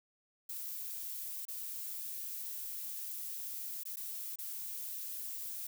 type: noise with dropouts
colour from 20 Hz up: violet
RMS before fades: -42 dBFS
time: 0.49-5.67 s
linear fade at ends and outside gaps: 5 ms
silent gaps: 1.453-1.482 / 3.835-3.853 / 3.959-3.969 / 4.359-4.386 s
effects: none